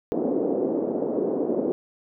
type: band-pass noise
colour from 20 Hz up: pink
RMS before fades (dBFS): -25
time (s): 0.12-1.72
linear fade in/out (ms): 0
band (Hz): 270 to 510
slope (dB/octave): 24
effects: none